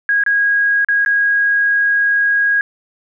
sine tone with dropouts, 1643 Hz, G#6, 19 cents flat, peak -11 dBFS, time 0.09-2.61 s, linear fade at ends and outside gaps 1 ms, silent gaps 0.237-0.263 / 0.847-0.886 / 1.049-1.061 s, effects none

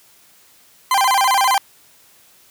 40% pulse tone with vibrato, 899 Hz, A5, 37 cents sharp, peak -12 dBFS, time 0.91-1.58 s, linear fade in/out 2 ms, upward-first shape square, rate 15 Hz, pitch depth 230 cents each way, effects white hiss -51 dBFS RMS until 2.5 s + high-pass 60 Hz 12 dB/octave

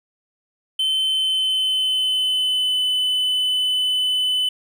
triangle tone with pitch glide, 3074 to 3012 Hz, G7 to F#7, -35 to +30 cents, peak -16 dBFS, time 0.79-4.49 s, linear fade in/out 5 ms, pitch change -35 cents, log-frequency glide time 1.05-2.82 s, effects none

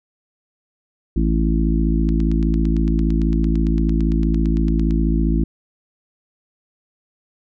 harmonic tone, 55 Hz, A1, in tune, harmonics 1 / 3 / 4 / 5 / 6, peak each -17 / -22 / -23 / -24 / -25 dBFS, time 1.16-5.44 s, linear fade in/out 5 ms
click train, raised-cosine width 0.2 ms, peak -21 dBFS, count 26, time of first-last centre 2.09-4.908 s, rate 8.87 Hz
effects none

